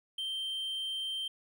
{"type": "tone", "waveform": "triangle", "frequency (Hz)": 3136, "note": "G7", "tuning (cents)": 0, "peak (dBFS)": -32, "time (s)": [0.18, 1.28], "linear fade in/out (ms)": 5, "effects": []}